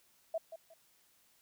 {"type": "tone with echo", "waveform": "sine", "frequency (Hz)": 654, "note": "E5", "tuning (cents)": -14, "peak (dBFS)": -32, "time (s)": [0.34, 0.38], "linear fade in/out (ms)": 5, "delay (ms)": 180, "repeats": 2, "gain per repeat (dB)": -11, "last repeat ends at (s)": 0.74, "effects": ["white hiss -69 dBFS RMS until 1.41 s"]}